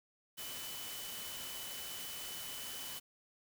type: tone in noise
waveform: sine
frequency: 3000 Hz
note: F#7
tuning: 23 cents sharp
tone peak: -49 dBFS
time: 0.37-3 s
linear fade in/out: 20 ms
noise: white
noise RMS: -45 dBFS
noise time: 0.37-3 s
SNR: -7 dB
effects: none